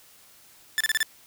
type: tone bursts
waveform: sawtooth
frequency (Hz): 1760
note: A6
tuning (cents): 0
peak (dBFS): -17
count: 5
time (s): 0.78-1.029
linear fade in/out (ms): 0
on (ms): 25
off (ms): 31
effects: white hiss -54 dBFS RMS until 1.26 s